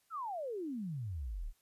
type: exponential sweep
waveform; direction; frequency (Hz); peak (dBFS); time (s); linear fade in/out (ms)
sine; down; 1396.9 to 30.87; -37; 0.1-1.53; 50
effects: white hiss -74 dBFS RMS until 1.61 s + resampled to 32000 Hz